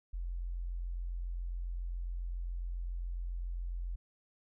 sine tone, 43.65 Hz, F1, in tune, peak -35 dBFS, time 0.13-3.96 s, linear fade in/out 10 ms, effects none

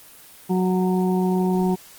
harmonic tone, 184.3 Hz, F#3, 7 cents flat, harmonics 1 / 2 / 4 / 5, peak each -19 / -23 / -30 / -31 dBFS, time 0.49-1.76 s, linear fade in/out 20 ms, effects white hiss -46 dBFS RMS until 1.98 s + Opus 24 kbps

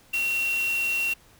sine tone in noise, 2736 Hz, F7, 36 cents flat, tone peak -23 dBFS, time 0.13-1.14 s, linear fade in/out 10 ms, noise white, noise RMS -37 dBFS, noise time 0.13-1.14 s, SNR +11 dB, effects pink hiss -56 dBFS RMS until 1.39 s

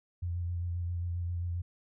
sine tone with vibrato, 87 Hz, F2, 6 cents flat, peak -31 dBFS, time 0.22-1.62 s, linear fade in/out 10 ms, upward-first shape sine, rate 7.5 Hz, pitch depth 26 cents each way, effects none

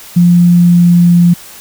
sine tone with pitch glide, 174.61 to 173.6 Hz, F3 to F3, 0 to -10 cents, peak -3 dBFS, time 0.16-1.34 s, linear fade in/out 10 ms, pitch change -10 cents, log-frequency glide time 0.51-1.16 s, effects white hiss -33 dBFS RMS until 1.6 s

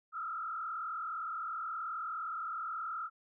sine tone with frequency modulation, 1318.5 Hz, E6, in tune, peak -36 dBFS, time 0.12-3.1 s, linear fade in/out 50 ms, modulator 39.1 Hz, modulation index 1.8, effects none

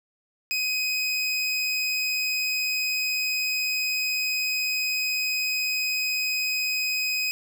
25% pulse tone, 2514 Hz, D#7, 17 cents sharp, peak -20 dBFS, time 0.51-7.31 s, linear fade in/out 0 ms, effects none

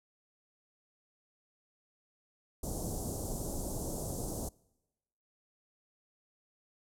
pink band-stop noise, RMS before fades -37 dBFS, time 2.63-4.49 s, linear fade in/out 5 ms, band 720 to 6600 Hz, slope 24 dB/octave, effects noise-tail reverb RT60 1.0 s tail -25 dB re dry + low-pass 12000 Hz 12 dB/octave

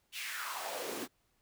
pink noise with high-pass filter sweep, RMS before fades -40 dBFS, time 0.12-1.08 s, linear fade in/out 50 ms, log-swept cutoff 2900 to 250 Hz, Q 3.3, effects pink hiss -75 dBFS RMS until 1.41 s

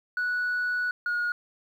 sine tone pair in turn, 1473 / 1441 Hz, F#6 / F#6, -8 / -46 cents, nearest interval unison, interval 38 cents, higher first, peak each -23 dBFS, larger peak neither, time 0.17-0.91 / 1.06-1.32 s, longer first, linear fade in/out 2 ms, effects tanh soft clip ceiling -23 dBFS + 10-bit

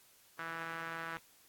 sawtooth tone with band-pass filter, 164.81 Hz, E3, in tune, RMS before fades -42 dBFS, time 0.39-1.17 s, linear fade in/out 0 ms, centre 1500 Hz, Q 2.8, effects white hiss -64 dBFS RMS until 1.48 s + AAC 64 kbps

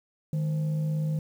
sine tone with frequency modulation, 154.8 Hz, D#3, 9 cents flat, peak -24 dBFS, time 0.33-1.19 s, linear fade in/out 2 ms, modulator 366 Hz, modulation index 0.25, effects tanh soft clip ceiling -20 dBFS + 9-bit

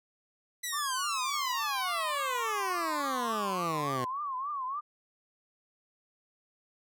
10% pulse exponential sweep, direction down, 2000 to 122.7 Hz, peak -24 dBFS, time 0.63-4.05 s, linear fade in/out 10 ms
sine tone with vibrato, 1100 Hz, C#6, 14 cents flat, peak -32 dBFS, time 0.72-4.81 s, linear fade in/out 20 ms, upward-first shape triangle, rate 3.5 Hz, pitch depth 170 cents each way
effects none

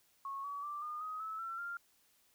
sine tone with pitch steps, 1098 / 1136.1 / 1175.4 / 1216.2 / 1258.4 / 1302 / 1347.1 / 1393.8 Hz, C#6 / C#6 / D6 / D#6 / D#6 / E6 / E6 / F6, -17 / +42 / +1 / -40 / +19 / -22 / +37 / -4 cents, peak -39 dBFS, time 0.25-1.77 s, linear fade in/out 2 ms, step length 190 ms, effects white hiss -71 dBFS RMS until 2.34 s

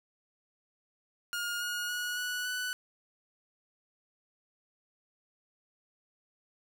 sawtooth tone with pitch steps, 1423 / 1439.5 / 1456.3 / 1473.2 / 1490.3 Hz, F6 / F#6 / F#6 / F#6 / F#6, +32 / -48 / -28 / -8 / +12 cents, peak -29 dBFS, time 1.33-2.73 s, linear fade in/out 0 ms, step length 280 ms, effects none

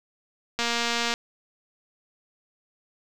click train, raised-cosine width 0.2 ms, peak -9 dBFS, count 130, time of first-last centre 0.59-1.139 s, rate 235 Hz, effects 8-bit

